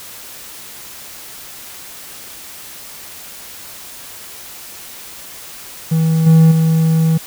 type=tone with level steps; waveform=triangle; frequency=161.4 Hz; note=E3; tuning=36 cents flat; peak=-9 / -3 / -8 dBFS; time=5.91-7.18 s; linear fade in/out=10 ms; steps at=6.26 / 6.51 s; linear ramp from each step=10 ms; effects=white hiss -34 dBFS RMS until 7.26 s